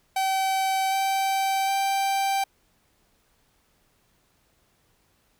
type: tone with pitch steps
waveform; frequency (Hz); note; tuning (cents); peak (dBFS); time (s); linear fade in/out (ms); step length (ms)
45% pulse; 768 / 775.6 / 783.2; G5 / G5 / G5; -36 / -19 / -2; -22; 0.16-2.44; 5; 760
effects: pink hiss -66 dBFS RMS until 5.39 s